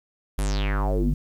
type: tone with low-pass filter sweep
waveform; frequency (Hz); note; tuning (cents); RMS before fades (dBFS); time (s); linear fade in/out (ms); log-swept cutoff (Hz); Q
square; 50; G1; +35; -23; 0.38-1.14; 5; 12000 to 170; 5.7
effects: 9-bit